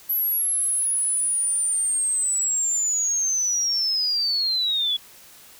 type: linear sweep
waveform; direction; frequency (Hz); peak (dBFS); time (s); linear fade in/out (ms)
sine; down; 11800 to 3357; -20; 0.09-4.97; 10
effects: white hiss -48 dBFS RMS until 5.59 s